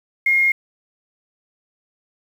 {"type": "tone with quantisation", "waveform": "sine", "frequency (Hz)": 2139, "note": "C7", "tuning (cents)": 38, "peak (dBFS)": -13, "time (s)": [0.26, 0.52], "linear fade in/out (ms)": 5, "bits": 7, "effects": []}